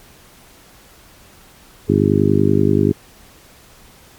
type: harmonic tone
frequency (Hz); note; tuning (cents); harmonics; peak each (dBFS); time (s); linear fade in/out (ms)
50.4; G1; +49; 2 / 3 / 4 / 5 / 6 / 7 / 8; -19 / -19 / -19 / -19 / -19 / -19 / -19; 1.88-2.93; 20
effects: pink hiss -46 dBFS RMS until 4.18 s + MP3 96 kbps